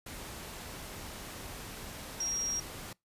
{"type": "tone in noise", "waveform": "sine", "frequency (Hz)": 5630, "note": "F8", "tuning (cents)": 13, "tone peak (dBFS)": -31, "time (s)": [2.2, 2.6], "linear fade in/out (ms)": 5, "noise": "pink", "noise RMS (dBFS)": -44, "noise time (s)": [0.06, 2.93], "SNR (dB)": 10, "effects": ["noise-tail reverb RT60 0.2 s tail -25 dB re dry", "resampled to 32000 Hz"]}